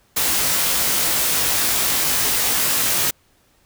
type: noise with comb filter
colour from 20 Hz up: white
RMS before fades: -19 dBFS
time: 0.16-3.11 s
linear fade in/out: 10 ms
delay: 19 ms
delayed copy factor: +0.85
effects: pink hiss -59 dBFS RMS until 3.65 s